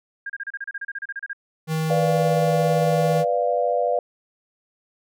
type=tone bursts; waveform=sine; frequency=1615 Hz; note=G#6; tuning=49 cents flat; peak=-27 dBFS; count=16; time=0.26-1.332 s; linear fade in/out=5 ms; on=37 ms; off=32 ms
type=tone; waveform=square; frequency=158.7 Hz; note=D#3; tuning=35 cents sharp; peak=-22 dBFS; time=1.67-3.25 s; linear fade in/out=50 ms
type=chord; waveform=sine; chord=B diminished; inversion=none; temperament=equal; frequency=493.9 / 587.3 / 698.5 Hz; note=B4 / D5 / F5; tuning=0 / 0 / 0 cents; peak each=-23 dBFS; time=1.9-3.99 s; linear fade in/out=2 ms
effects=none